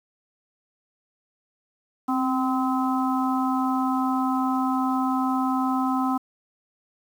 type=harmonic tone with a mistuned harmonic; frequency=257.5 Hz; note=C4; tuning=28 cents flat; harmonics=1 / 3 / 4 / 5; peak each=-23 / -28 / -29 / -30 dBFS; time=2.08-6.18 s; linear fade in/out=10 ms; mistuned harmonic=1; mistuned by=+35 cents; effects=8-bit